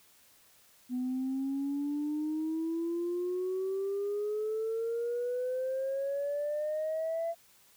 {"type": "exponential sweep", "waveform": "sine", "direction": "up", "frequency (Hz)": [247.7, 676], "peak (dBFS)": -29, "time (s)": [0.89, 7.35], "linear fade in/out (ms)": 50, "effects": ["tanh soft clip ceiling -27 dBFS", "white hiss -62 dBFS RMS until 7.76 s"]}